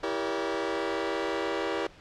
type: chord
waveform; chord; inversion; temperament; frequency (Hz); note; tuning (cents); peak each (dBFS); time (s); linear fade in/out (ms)
sawtooth; E diminished seventh; none; just; 329.6 / 395.6 / 474.7 / 569.6; E4 / G4 / Bb4 / Db5; 0 / +16 / +31 / +47; -30 / -29 / -30 / -31; 0.03-1.87; 5
effects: pink hiss -52 dBFS RMS until 2 s + low-pass 4000 Hz 12 dB/octave